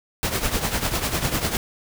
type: noise with tremolo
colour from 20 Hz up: pink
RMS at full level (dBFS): -21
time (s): 0.23-1.57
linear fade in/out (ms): 0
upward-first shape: triangle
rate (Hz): 10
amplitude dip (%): 75
effects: none